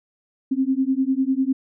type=beating tone pair; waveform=sine; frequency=260.4 / 270.4 Hz; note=C4 / C#4; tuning=-8 / -43 cents; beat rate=10 Hz; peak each=-21 dBFS; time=0.51-1.53 s; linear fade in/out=10 ms; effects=none